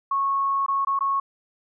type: tone with dropouts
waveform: sine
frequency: 1100 Hz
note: C#6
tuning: 14 cents flat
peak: -20 dBFS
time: 0.11-1.2 s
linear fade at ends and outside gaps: 5 ms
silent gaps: 0.663-0.682 / 0.849-0.87 / 0.991-1.007 s
effects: none